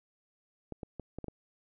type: clicks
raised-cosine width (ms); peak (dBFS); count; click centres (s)
2; -26; 6; 0.723 / 0.832 / 0.997 / 1.186 / 1.243 / 1.283
effects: none